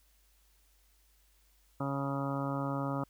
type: harmonic tone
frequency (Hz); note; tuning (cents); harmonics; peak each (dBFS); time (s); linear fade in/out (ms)
138.59; C#3; 0; 1 / 2 / 3 / 4 / 5 / 6 / 7 / 8 / 9 / 10; -36 / -36 / -48 / -40 / -45 / -45 / -43 / -49 / -41 / -51; 1.8-3.04; 5
effects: added 50 Hz sine -66 dBFS peak until 3.09 s + white hiss -70 dBFS RMS until 3.09 s